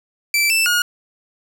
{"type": "tone with pitch steps", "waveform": "sawtooth", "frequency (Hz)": [2329, 2656, 1436], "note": ["D7", "E7", "F6"], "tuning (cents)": [-15, 12, 48], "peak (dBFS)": -11, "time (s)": [0.34, 0.82], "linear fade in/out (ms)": 2, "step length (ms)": 160, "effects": []}